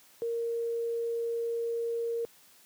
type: tone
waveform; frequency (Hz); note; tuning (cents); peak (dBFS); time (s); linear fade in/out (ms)
sine; 465; A#4; -4; -29; 0.22-2.25; 0
effects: white hiss -59 dBFS RMS until 2.65 s + high-pass 100 Hz 12 dB/octave